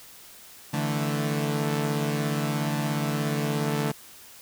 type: chord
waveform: sawtooth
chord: D suspended second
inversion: none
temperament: equal with one note detuned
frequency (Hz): 146.83 / 163.77 / 220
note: D3 / E3 / A3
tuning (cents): 0 / -11 / 0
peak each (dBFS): -23 / -29 / -26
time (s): 0.73-3.92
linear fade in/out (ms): 10
effects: white hiss -48 dBFS RMS until 4.41 s